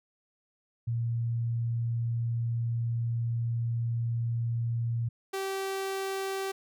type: tone pair in turn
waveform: sine / sawtooth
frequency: 116.8 / 387.2 Hz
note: A#2 / G4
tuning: +4 / -21 cents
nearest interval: octave + major sixth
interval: 2075 cents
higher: second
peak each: -27 dBFS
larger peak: neither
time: 0.87-5.09 / 5.33-6.52 s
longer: first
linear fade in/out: 10 ms
effects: none